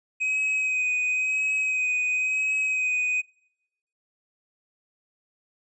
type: tone with vibrato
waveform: triangle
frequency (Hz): 2521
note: D#7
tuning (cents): +22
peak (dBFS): -21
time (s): 0.2-3.22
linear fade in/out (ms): 20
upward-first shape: sine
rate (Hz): 0.97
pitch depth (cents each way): 21
effects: noise-tail reverb RT60 0.8 s tail -25 dB re dry + resampled to 22050 Hz